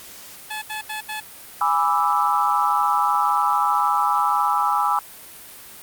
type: tone bursts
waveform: 15% pulse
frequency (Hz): 860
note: A5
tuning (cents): -40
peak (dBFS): -21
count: 4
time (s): 0.5-1.205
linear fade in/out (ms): 10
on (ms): 120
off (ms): 75
type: chord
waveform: sine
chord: E dominant seventh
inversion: first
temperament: equal with one note detuned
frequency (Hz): 825.8 / 987.8 / 1174.7 / 1318.5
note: G#5 / B5 / D6 / E6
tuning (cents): -10 / 0 / 0 / 0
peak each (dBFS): -22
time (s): 1.61-4.99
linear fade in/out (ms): 2
effects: white hiss -41 dBFS RMS until 5.82 s + Opus 48 kbps